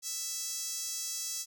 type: tone with high-pass filter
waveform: sawtooth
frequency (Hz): 659.3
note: E5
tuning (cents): 0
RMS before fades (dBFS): -37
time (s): 0.02-1.46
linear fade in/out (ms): 50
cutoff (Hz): 6100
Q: 2.5
effects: none